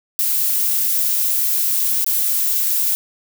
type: noise with dropouts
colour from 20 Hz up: violet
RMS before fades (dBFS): -18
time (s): 0.19-2.95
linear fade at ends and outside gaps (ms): 0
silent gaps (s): 2.045-2.064
effects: none